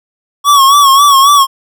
square tone with vibrato, 1117 Hz, C#6, 13 cents sharp, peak -4 dBFS, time 0.44-1.47 s, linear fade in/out 50 ms, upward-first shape sine, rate 3.7 Hz, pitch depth 72 cents each way, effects none

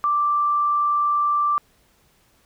sine tone, 1174.7 Hz, D6, in tune, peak -17 dBFS, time 0.04-1.58 s, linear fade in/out 0 ms, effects pink hiss -60 dBFS RMS until 2.45 s

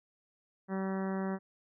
harmonic tone, 191.6 Hz, G3, 39 cents flat, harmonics 1 / 2 / 3 / 4 / 5 / 6 / 7 / 8 / 9 / 10, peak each -33 / -39 / -43 / -45 / -47 / -49 / -50 / -51 / -52 / -53 dBFS, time 0.68-1.39 s, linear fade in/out 50 ms, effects none

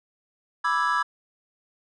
triangle chord, E dominant seventh, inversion second, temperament equal, 987.8 / 1174.7 / 1318.5 / 1661.2 Hz, B5 / D6 / E6 / G#6, 0 / 0 / 0 / 0 cents, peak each -25 dBFS, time 0.64-1.03 s, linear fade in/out 10 ms, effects resampled to 22050 Hz

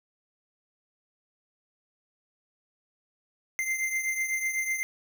square beating tone pair, 2084 / 2092 Hz, C7 / C7, -7 / -1 cents, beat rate 8 Hz, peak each -29 / -35 dBFS, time 3.59-4.83 s, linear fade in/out 0 ms, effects none

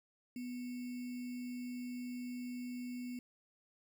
sine tone with sample-and-hold, 246.9 Hz, B3, in tune, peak -40 dBFS, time 0.36-3.19 s, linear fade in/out 2 ms, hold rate 2450 Hz, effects none

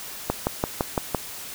click train, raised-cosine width 1 ms, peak -7 dBFS, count 6, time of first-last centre 0.3-1.147 s, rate 5.9 Hz, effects white hiss -37 dBFS RMS until 1.54 s

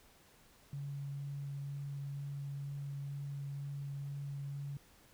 sine tone with vibrato, 140.7 Hz, C#3, 26 cents sharp, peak -39 dBFS, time 0.73-4.77 s, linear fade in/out 2 ms, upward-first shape sine, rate 2.1 Hz, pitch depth 8 cents each way, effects pink hiss -64 dBFS RMS until 5.13 s

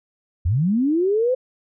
sine linear sweep, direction up, 73.3 to 523.3 Hz, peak -16 dBFS, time 0.45-1.35 s, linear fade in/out 10 ms, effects none

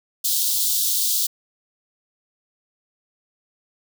white high-pass noise, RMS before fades -21 dBFS, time 0.24-1.27 s, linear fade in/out 10 ms, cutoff 3400 Hz, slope 48 dB/octave, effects none

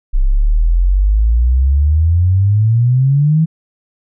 sine exponential sweep, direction up, 31.43 to 163.5 Hz, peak -8 dBFS, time 0.13-3.46 s, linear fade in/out 20 ms, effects none

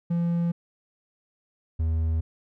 triangle tone pair in turn, 170.8 / 80.61 Hz, F3 / E2, -38 / -38 cents, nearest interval octave + minor second, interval 1300 cents, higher first, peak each -20 dBFS, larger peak neither, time 0.1-0.52 / 1.79-2.21 s, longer neither, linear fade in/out 10 ms, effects none

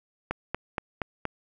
click train, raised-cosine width 0.5 ms, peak -13 dBFS, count 5, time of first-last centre 0.31-1.253 s, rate 4.24 Hz, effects none

